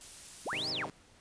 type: noise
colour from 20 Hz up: blue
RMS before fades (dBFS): -46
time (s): 0.01-0.7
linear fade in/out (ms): 0
type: linear two-way sweep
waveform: sine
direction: up then down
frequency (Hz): 59.4 to 5390 to 161.2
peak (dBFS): -33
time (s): 0.45-0.87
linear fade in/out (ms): 20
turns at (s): 0.7
type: chord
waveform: 10% pulse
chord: Ab major seventh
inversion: none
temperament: equal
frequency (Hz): 103.83 / 130.81 / 155.56 / 196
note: Ab2 / C3 / Eb3 / G3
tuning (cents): 0 / 0 / 0 / 0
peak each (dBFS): -41 / -38 / -38 / -44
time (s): 0.53-0.9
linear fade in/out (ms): 0
effects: pink hiss -61 dBFS RMS until 1.2 s + resampled to 22050 Hz